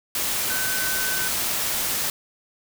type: tone in noise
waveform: sine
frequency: 1520 Hz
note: F#6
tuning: 46 cents sharp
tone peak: -28 dBFS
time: 0.5-1.28 s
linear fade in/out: 2 ms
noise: white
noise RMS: -25 dBFS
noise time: 0.15-2.1 s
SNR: -6 dB
effects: none